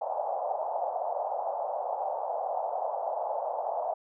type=band-pass noise; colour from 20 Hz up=white; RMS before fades=-32 dBFS; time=0.01-3.94 s; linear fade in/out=10 ms; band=580 to 830 Hz; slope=48 dB/octave; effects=none